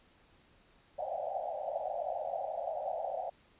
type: band-pass noise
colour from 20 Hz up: white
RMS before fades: -37 dBFS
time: 0.98-3.3 s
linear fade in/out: 10 ms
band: 550 to 790 Hz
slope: 96 dB/octave
effects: pink hiss -65 dBFS RMS until 3.59 s + resampled to 8000 Hz